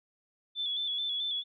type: tone with vibrato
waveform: sine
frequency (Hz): 3454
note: A7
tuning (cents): -33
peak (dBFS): -30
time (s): 0.55-1.44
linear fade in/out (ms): 50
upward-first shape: square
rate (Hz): 4.6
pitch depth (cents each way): 39
effects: none